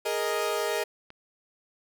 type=chord; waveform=sawtooth; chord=Ab suspended second; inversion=none; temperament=equal; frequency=415.3 / 466.2 / 622.3 Hz; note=Ab4 / Bb4 / Eb5; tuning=0 / 0 / 0 cents; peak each=-27 dBFS; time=0.05-0.84 s; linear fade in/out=10 ms
type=click; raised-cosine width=0.3 ms; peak=-30 dBFS; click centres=1.104 s
effects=none